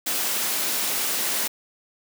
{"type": "high-pass noise", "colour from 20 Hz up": "white", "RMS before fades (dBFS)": -25, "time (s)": [0.06, 1.48], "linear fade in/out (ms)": 10, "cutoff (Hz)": 190, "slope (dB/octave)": 24, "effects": []}